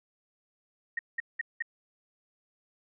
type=tone bursts; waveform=sine; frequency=1864.7 Hz; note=A#6; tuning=in tune; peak=-28 dBFS; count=4; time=0.97-1.624 s; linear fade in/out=5 ms; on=21 ms; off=190 ms; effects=none